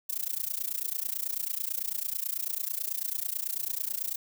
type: noise with amplitude modulation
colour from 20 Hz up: violet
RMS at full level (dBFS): -29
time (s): 0.09-4.16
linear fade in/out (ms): 10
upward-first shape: sine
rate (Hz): 29.1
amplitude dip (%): 95
effects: none